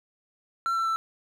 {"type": "tone with pitch steps", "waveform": "triangle", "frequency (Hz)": [1353, 1341.3, 1329.8], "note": ["E6", "E6", "E6"], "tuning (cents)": [45, 30, 15], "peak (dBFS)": -22, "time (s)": [0.66, 0.96], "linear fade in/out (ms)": 0, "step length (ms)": 100, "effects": []}